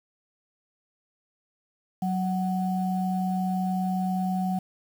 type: tone pair together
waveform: sine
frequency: 186.1 / 744.4 Hz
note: F#3 / F#5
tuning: +10 / +10 cents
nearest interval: 2 octaves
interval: 2400 cents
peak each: -25 / -30 dBFS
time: 2.02-4.59 s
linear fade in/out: 5 ms
effects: 8-bit